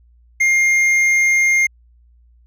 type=tone with hard clipping; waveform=triangle; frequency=2120 Hz; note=C7; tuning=22 cents sharp; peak=-13 dBFS; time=0.4-1.67 s; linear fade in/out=10 ms; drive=9 dB; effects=added 59 Hz sine -48 dBFS peak until 2.46 s